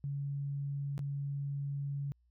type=tone with dropouts; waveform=sine; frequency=140.9 Hz; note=C#3; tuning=29 cents sharp; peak=-34 dBFS; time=0.04-2.12 s; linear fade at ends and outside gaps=0 ms; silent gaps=0.979-0.992 s; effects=added 60 Hz sine -67 dBFS peak until 2.3 s